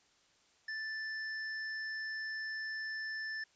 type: tone with hard clipping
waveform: sine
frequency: 1760 Hz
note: A6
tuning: in tune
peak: -39 dBFS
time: 0.68-3.44 s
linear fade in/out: 5 ms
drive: 17 dB
effects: white hiss -69 dBFS RMS until 3.55 s + resampled to 16000 Hz